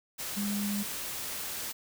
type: tone in noise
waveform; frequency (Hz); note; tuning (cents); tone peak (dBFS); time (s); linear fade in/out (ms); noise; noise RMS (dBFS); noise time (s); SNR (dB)
sine; 204; G#3; -31; -30; 0.36-0.84; 20; white; -37; 0.18-1.73; +4
effects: none